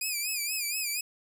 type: tone with vibrato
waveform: 10% pulse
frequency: 2444 Hz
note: D#7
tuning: 32 cents flat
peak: -21 dBFS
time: 0.01-1.01 s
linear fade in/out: 5 ms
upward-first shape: sine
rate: 4.2 Hz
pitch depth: 100 cents each way
effects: none